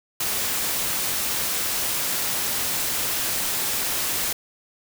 white noise, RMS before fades -25 dBFS, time 0.2-4.33 s, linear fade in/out 5 ms, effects none

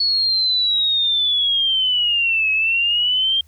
sine linear two-way sweep, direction down then up, 4403 to 2556 to 3197 Hz, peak -15 dBFS, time 0-3.41 s, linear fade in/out 5 ms, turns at 2.51 s, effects added 76 Hz sine -48 dBFS peak until 3.47 s + white hiss -60 dBFS RMS until 3.47 s

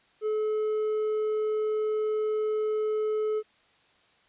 sine tone with hard clipping, 429.8 Hz, A4, 41 cents flat, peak -26 dBFS, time 0.21-3.43 s, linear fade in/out 50 ms, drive 3 dB, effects white hiss -63 dBFS RMS until 4.28 s + resampled to 8000 Hz

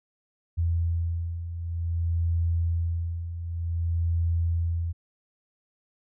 sine beating tone pair, 83.8 / 84.34 Hz, E2 / E2, +29 / +40 cents, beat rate 0.54 Hz, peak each -31 / -25 dBFS, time 0.57-4.93 s, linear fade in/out 20 ms, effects none

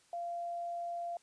sine tone, 690 Hz, F5, 21 cents flat, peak -36 dBFS, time 0.13-1.17 s, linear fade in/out 2 ms, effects white hiss -67 dBFS RMS until 1.22 s + resampled to 22050 Hz

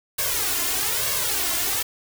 white noise with flanger, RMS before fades -24 dBFS, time 0.18-1.83 s, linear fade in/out 10 ms, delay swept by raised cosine 1.8 to 2.9 ms, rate 1.1 Hz, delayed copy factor +0.85, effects none

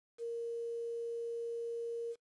sine tone with quantisation, 466.2 Hz, A#4, in tune, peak -36 dBFS, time 0.18-2.16 s, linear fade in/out 50 ms, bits 10, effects noise-tail reverb RT60 0.1 s tail -23 dB re dry + resampled to 22050 Hz

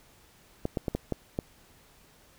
clicks, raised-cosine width 2 ms, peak -15 dBFS, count 6, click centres 0.654 / 0.772 / 0.882 / 0.95 / 1.123 / 1.389 s, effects pink hiss -59 dBFS RMS until 2.38 s

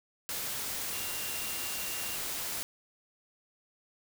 sine tone in noise, 2777 Hz, F7, 10 cents flat, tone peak -44 dBFS, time 0.93-2.16 s, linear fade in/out 0 ms, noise white, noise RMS -36 dBFS, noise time 0.29-2.63 s, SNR -11 dB, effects none

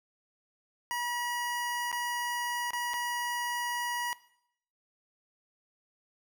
25% pulse tone with dropouts, 964 Hz, B5, 42 cents flat, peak -27 dBFS, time 0.91-4.13 s, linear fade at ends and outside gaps 0 ms, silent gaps 1.916-1.927 / 2.706-2.733 / 2.935-2.94 s, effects noise-tail reverb RT60 0.7 s tail -18 dB re dry

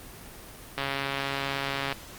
click train, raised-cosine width 0.3 ms, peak -13 dBFS, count 159, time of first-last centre 0.78-1.925 s, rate 138 Hz, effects pink hiss -45 dBFS RMS until 2.18 s + Opus 24 kbps

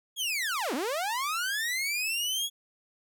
sawtooth linear two-way sweep, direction down then up, 3374 to 228 to 3374 Hz, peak -25 dBFS, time 0.16-2.5 s, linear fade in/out 50 ms, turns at 0.74 s, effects none

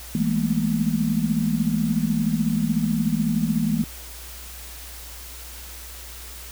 sine tone cluster, 163.3 / 205.3 / 219 / 235.4 Hz, E3 / G#3 / A3 / A#3, -16 / -20 / -8 / +17 cents, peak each -25 dBFS, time 0.15-3.84 s, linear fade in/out 2 ms, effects added 60 Hz sine -40 dBFS peak until 6.51 s + white hiss -40 dBFS RMS until 6.51 s

